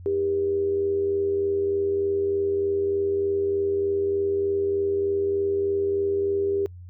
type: tone with amplitude modulation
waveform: sine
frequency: 397.9 Hz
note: G4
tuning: 26 cents sharp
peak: -19 dBFS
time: 0.06-6.66 s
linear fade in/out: 0 ms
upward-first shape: sine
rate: 83.3 Hz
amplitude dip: 45%
effects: noise-tail reverb RT60 0.1 s tail -26 dB re dry + added 89 Hz sine -39 dBFS peak until 6.89 s